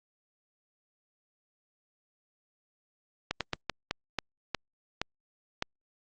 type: slowing click train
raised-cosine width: 0.2 ms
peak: -11 dBFS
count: 9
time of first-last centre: 3.31-5.624 s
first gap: 97 ms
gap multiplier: 1.3
effects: low-pass 5000 Hz 12 dB/octave + Opus 48 kbps